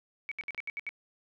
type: tone bursts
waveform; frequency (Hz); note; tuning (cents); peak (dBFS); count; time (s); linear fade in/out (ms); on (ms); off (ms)
sine; 2262; C#7; +34; -33; 7; 0.29-0.891; 0; 25; 71
type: clicks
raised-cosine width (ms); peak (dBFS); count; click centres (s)
0.3; -39 / -29; 2; 0.437 / 0.547
effects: none